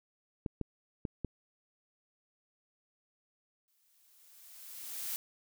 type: clicks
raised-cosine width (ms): 3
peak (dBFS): -22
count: 4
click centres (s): 0.462 / 0.613 / 1.052 / 1.247
type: noise with exponential growth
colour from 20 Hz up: blue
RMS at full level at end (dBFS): -36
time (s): 3.68-5.16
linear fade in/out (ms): 0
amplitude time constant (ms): 320
effects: none